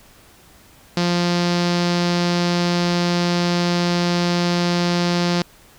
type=tone with low-pass filter; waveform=sawtooth; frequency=174.61 Hz; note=F3; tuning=in tune; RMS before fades=-19 dBFS; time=0.97-5.42 s; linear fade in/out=2 ms; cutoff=4900 Hz; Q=3; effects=pink hiss -49 dBFS RMS until 5.78 s